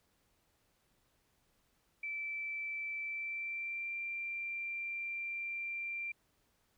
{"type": "tone with pitch glide", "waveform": "sine", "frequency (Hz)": [2324, 2366], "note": ["D7", "D7"], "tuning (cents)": [-19, 12], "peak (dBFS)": -37, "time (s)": [2.03, 6.12], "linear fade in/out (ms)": 5, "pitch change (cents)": 31, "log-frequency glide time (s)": [3.02, 3.95], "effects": ["pink hiss -75 dBFS RMS until 6.77 s"]}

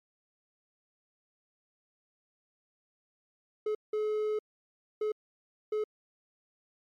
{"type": "tone bursts at uneven times", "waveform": "triangle", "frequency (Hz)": 427, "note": "G#4", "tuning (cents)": 48, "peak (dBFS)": -26, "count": 4, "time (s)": [[3.66, 3.75], [3.93, 4.39], [5.01, 5.12], [5.72, 5.84]], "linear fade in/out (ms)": 5, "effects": ["MP3 96 kbps"]}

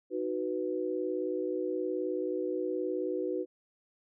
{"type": "chord", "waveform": "sine", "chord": "B major", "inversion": "first", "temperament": "equal", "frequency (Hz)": [311.1, 370, 493.9], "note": ["D#4", "F#4", "B4"], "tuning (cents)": [0, 0, 0], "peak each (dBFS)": [-36, -33, -35], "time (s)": [0.1, 3.46], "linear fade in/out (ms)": 50, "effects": []}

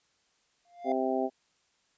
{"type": "tone with exponential growth", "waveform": "triangle", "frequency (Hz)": 698.5, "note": "F5", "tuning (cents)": 0, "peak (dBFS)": -26, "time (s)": [0.65, 0.92], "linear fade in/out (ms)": 2, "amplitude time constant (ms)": 58}
{"type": "harmonic tone", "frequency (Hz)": 130.81, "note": "C3", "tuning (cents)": 0, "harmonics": [2, 3, 4, 5, 6], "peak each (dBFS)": [-32, -32, -36, -32, -34], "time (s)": [0.84, 1.3], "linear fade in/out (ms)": 50}
{"effects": ["white hiss -71 dBFS RMS until 1.97 s", "resampled to 16000 Hz"]}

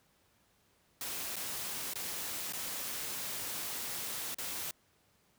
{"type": "noise with dropouts", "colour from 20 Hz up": "white", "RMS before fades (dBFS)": -39, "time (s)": [1.01, 4.71], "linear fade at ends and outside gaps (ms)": 1, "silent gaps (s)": [[1.358, 1.365], [1.936, 1.956], [2.524, 2.534], [4.345, 4.384]], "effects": ["pink hiss -70 dBFS RMS until 5.38 s", "high-pass 60 Hz 12 dB/octave"]}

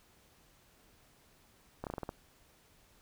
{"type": "slowing click train", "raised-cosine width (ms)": 1, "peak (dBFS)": -24, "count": 7, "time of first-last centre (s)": [1.84, 2.091], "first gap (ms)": 28, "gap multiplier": 1.16, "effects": ["pink hiss -65 dBFS RMS until 3.01 s"]}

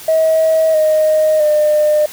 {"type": "tone with pitch steps", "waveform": "sine", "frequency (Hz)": [639, 621.2, 603.8], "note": ["D#5", "D#5", "D5"], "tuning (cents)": [46, -3, 48], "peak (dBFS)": -8, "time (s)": [0.08, 2.06], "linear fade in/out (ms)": 5, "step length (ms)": 660, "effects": ["tanh soft clip ceiling -5 dBFS", "white hiss -33 dBFS RMS until 2.12 s"]}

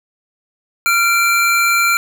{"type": "tone pair together", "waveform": "square", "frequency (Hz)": [1379.9, 2349], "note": ["F6", "D7"], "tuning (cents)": [-21, 0], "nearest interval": "major sixth", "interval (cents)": 921, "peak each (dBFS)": -15, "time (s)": [0.86, 1.97], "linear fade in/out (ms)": 0, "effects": []}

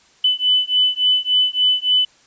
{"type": "beating tone pair", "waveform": "sine", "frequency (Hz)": [3000, 3003.5], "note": ["F#7", "F#7"], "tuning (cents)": [23, 25], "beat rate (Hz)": 3.5, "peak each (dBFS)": -17, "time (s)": [0.24, 2.05], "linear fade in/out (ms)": 5, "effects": ["white hiss -53 dBFS RMS until 2.26 s", "resampled to 16000 Hz"]}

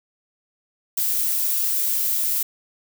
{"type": "noise", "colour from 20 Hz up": "violet", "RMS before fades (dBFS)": -22, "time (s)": [0.97, 2.43], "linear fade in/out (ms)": 5, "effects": []}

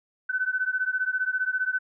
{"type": "beating tone pair", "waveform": "sine", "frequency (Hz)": [1505, 1520], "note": ["F#6", "F#6"], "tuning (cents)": [29, 46], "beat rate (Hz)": 15, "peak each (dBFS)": -27, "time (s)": [0.29, 1.79], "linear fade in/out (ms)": 10, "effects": []}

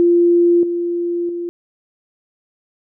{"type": "tone with level steps", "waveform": "sine", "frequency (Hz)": 345.9, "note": "F4", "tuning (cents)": -17, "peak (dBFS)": [-9, -17, -21], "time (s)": [0, 1.49], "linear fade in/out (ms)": 0, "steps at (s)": [0.63, 1.29], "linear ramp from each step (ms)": 2, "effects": []}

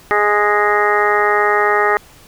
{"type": "harmonic tone", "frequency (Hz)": 207.7, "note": "G#3", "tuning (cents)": 0, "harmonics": [2, 3, 4, 5, 6, 7, 8, 9, 10], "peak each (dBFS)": [-17, -24, -18, -29, -17, -27, -26, -18, -27], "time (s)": [0.11, 1.97], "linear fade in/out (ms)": 0, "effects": ["pink hiss -44 dBFS RMS until 2.27 s"]}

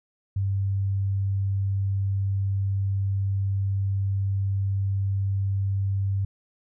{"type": "tone", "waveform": "sine", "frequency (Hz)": 98, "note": "G2", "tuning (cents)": 0, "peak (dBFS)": -22, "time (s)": [0.36, 6.25], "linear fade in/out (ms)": 5, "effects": []}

